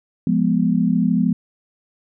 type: chord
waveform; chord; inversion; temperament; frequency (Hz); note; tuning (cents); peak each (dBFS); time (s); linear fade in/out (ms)
sine; F diminished; none; equal; 174.61 / 207.7 / 246.9; F3 / Ab3 / Cb4; 0 / 0 / 0; -19; 0.27-1.33; 2
effects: none